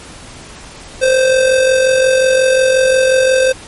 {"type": "tone with amplitude modulation", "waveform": "square", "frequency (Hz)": 521, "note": "C5", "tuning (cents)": -7, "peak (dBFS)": -7, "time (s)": [1.01, 3.53], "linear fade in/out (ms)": 20, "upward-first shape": "sine", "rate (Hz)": 45.6, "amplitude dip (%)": 45, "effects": ["pink hiss -34 dBFS RMS until 3.67 s", "MP3 48 kbps"]}